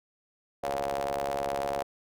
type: ring-modulated tone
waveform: sawtooth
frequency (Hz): 69.3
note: C#2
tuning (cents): 0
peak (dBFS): -22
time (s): 0.63-1.83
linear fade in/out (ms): 10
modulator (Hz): 632
effects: none